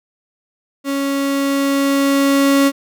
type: tone with level ramp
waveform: 35% pulse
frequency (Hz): 277.2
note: C#4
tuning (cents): 0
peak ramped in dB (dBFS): -16 to -8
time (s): 0.84-2.72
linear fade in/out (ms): 50
effects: none